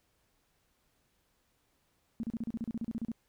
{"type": "tone bursts", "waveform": "sine", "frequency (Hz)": 228.9, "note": "A#3", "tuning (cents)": -31, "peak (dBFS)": -32, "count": 14, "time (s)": [2.2, 3.117], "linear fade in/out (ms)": 0, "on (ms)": 33, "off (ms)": 35, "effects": ["pink hiss -74 dBFS RMS until 3.28 s"]}